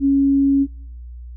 sine tone, 276.4 Hz, C#4, 5 cents flat, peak -12 dBFS, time 0-0.67 s, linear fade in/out 50 ms, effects noise-tail reverb RT60 0.6 s tail -25 dB re dry + added 60 Hz sine -32 dBFS peak until 1.36 s

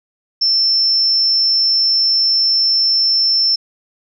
sine tone, 5350 Hz, E8, 25 cents sharp, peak -11 dBFS, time 0.41-3.56 s, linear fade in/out 10 ms, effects none

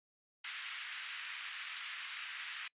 white band-pass noise, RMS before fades -45 dBFS, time 0.44-2.68 s, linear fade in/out 5 ms, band 1400 to 3200 Hz, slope 24 dB/octave, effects noise-tail reverb RT60 0.1 s tail -26 dB re dry + resampled to 8000 Hz

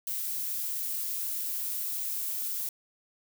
violet noise, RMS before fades -33 dBFS, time 0.07-2.69 s, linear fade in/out 2 ms, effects none

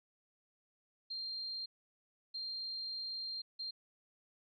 sine tone bursts at uneven times, 4186 Hz, C8, in tune, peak -39 dBFS, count 3, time 1.1-1.66 / 2.34-3.42 / 3.59-3.71 s, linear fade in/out 10 ms, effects none

